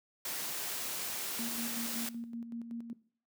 white noise, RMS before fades -38 dBFS, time 0.25-2.09 s, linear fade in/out 2 ms
sine tone with tremolo, 233.1 Hz, A#3, in tune, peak -36 dBFS, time 1.39-2.93 s, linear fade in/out 2 ms, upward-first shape square, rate 5.3 Hz, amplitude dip 55%
effects noise-tail reverb RT60 0.5 s tail -19 dB re dry + high-pass 150 Hz 12 dB/octave

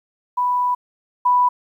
sine tone pair in turn, 987.8 / 987.8 Hz, B5 / B5, 0 / 0 cents, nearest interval unison, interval 0 cents, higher neither, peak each -16 / -12 dBFS, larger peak second, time 0.37-0.75 / 1.25-1.49 s, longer first, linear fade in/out 10 ms, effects 9-bit

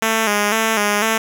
5% pulse tone with vibrato, 214.4 Hz, A3, 45 cents flat, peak -4 dBFS, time 0.02-1.18 s, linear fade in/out 5 ms, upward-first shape square, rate 2 Hz, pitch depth 66 cents each way, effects none

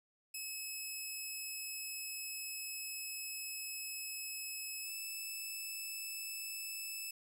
10% pulse tone with pitch glide, 2582 to 2621 Hz, E7 to E7, -37 to -11 cents, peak -33 dBFS, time 0.34-7.11 s, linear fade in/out 5 ms, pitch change +26 cents, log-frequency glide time 4.82-4.91 s, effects none

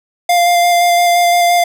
square tone with vibrato, 698.5 Hz, F5, in tune, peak -9 dBFS, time 0.29-1.64 s, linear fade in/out 5 ms, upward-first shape square, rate 5.8 Hz, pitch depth 10 cents each way, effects none

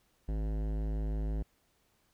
sine tone with hard clipping, 53 Hz, G#1, 36 cents sharp, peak -33 dBFS, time 0.28-1.43 s, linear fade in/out 10 ms, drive 17 dB, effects pink hiss -72 dBFS RMS until 2.13 s

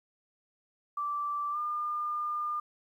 sine tone with pitch glide, 1168 to 1205.7 Hz, D6 to D6, -10 to +45 cents, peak -30 dBFS, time 0.97-2.6 s, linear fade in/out 5 ms, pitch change +55 cents, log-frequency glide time 1.52-1.57 s, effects 11-bit

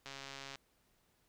click train, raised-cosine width 0.2 ms, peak -29 dBFS, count 69, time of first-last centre 0.06-0.556 s, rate 137 Hz, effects pink hiss -74 dBFS RMS until 1.28 s

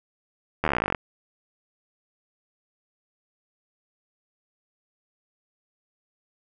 slowing click train, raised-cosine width 0.5 ms, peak -8 dBFS, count 19, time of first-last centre 0.64-0.948 s, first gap 12 ms, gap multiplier 1.04, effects none

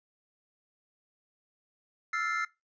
triangle chord, F major seventh, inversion third, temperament equal, 1318.5 / 1396.9 / 1760 / 2093 Hz, E6 / F6 / A6 / C7, 0 / 0 / 0 / 0 cents, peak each -31 / -34 / -36 / -32 dBFS, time 2.13-2.45 s, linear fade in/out 5 ms, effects noise-tail reverb RT60 0.2 s tail -19 dB re dry + resampled to 16000 Hz

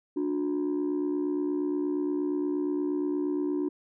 sine tone pair together, 293.7 / 362.2 Hz, D4 / F#4, 0 / -37 cents, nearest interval major third, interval 363 cents, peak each -26 / -28 dBFS, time 0.16-3.69 s, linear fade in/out 10 ms, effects tanh soft clip ceiling -23 dBFS

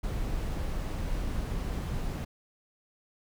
brown noise, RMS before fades -32 dBFS, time 0.03-2.25 s, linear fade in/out 10 ms, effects none

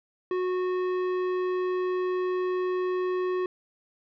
triangle tone with tanh clipping, 366.3 Hz, F#4, 17 cents flat, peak -27 dBFS, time 0.31-3.46 s, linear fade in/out 2 ms, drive 17 dB, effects none

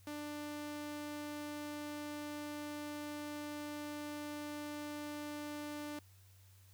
sawtooth tone, 295.9 Hz, D4, 13 cents sharp, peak -38 dBFS, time 0.07-5.99 s, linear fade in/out 2 ms, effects added 95 Hz sine -60 dBFS peak until 6.73 s + white hiss -68 dBFS RMS until 6.73 s

